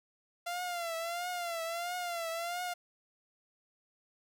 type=tone with vibrato; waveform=sawtooth; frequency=688 Hz; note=F5; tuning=26 cents flat; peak=-31 dBFS; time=0.46-2.74 s; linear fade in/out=10 ms; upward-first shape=triangle; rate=1.5 Hz; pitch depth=92 cents each way; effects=none

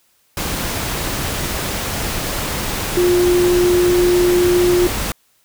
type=tone in noise; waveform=sine; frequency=355.1 Hz; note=F4; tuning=29 cents sharp; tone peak=-11 dBFS; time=2.97-4.87 s; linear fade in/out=2 ms; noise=pink; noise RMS=-22 dBFS; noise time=0.37-5.12 s; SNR=+8 dB; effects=white hiss -59 dBFS RMS until 5.44 s

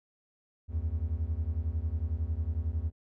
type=beating tone pair; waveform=triangle; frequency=74.2 / 85.2 Hz; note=D2 / F2; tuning=+18 / -42 cents; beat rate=11 Hz; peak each=-30 dBFS; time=0.68-2.92 s; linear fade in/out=50 ms; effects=none

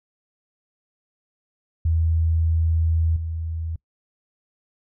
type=tone with level steps; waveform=sine; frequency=81.5 Hz; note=E2; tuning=19 cents flat; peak=-17 / -25 dBFS; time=1.85-3.76 s; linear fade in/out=5 ms; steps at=3.16 s; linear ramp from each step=5 ms; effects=noise-tail reverb RT60 0.1 s tail -24 dB re dry

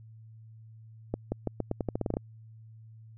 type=accelerating click train; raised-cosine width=2 ms; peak=-16 dBFS; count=13; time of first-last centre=1.14-2.169 s; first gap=180 ms; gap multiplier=0.85; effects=added 111 Hz sine -48 dBFS peak until 3.17 s

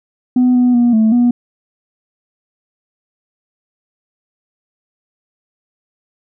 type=tone with pitch steps; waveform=sine; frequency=250 / 247.4 / 240.1 / 219.9 / 242.2 Hz; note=B3 / B3 / B3 / A3 / B3; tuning=+21 / +3 / -49 / -1 / -34 cents; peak=-6 dBFS; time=0.36-1.31 s; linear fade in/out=5 ms; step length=190 ms; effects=tanh soft clip ceiling -6 dBFS

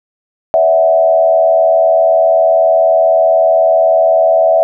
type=tone with frequency modulation; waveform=sine; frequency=654 Hz; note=E5; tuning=14 cents flat; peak=-6 dBFS; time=0.54-4.63 s; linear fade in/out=0 ms; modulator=80.1 Hz; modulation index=0.79; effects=none

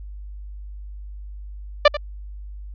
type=tone with echo; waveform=sawtooth; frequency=589 Hz; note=D5; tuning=5 cents sharp; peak=-4 dBFS; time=1.85-1.88 s; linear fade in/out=5 ms; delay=90 ms; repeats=1; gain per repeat=-14 dB; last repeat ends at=1.97 s; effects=added 50 Hz sine -33 dBFS peak until 2.74 s + resampled to 11025 Hz

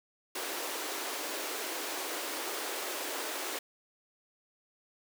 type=high-pass noise; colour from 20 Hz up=pink; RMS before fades=-37 dBFS; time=0.35-3.59 s; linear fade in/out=5 ms; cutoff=300 Hz; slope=48 dB/octave; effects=none

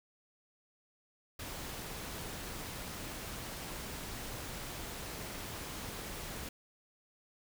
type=noise; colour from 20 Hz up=pink; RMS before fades=-43 dBFS; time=1.39-6.49 s; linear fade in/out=5 ms; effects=none

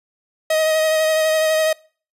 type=tone with vibrato; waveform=45% pulse; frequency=630 Hz; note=D#5; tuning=21 cents sharp; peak=-15 dBFS; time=0.5-1.73 s; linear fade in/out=5 ms; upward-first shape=sine; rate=12 Hz; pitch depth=18 cents each way; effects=noise-tail reverb RT60 0.4 s tail -23 dB re dry + resampled to 32000 Hz

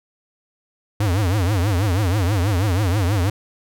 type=tone with vibrato; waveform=square; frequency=96.4 Hz; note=G2; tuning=28 cents flat; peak=-17 dBFS; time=1-3.3 s; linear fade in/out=5 ms; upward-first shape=triangle; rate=6.2 Hz; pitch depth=260 cents each way; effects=none

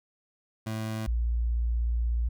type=tone pair in turn; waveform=25% pulse / sine; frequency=110 / 58.27 Hz; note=A2 / A#1; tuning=0 / 0 cents; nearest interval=major seventh; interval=1100 cents; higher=first; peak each=-27 / -24 dBFS; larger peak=second; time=0.66-1.07 / 1.07-2.29 s; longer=second; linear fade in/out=10 ms; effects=none

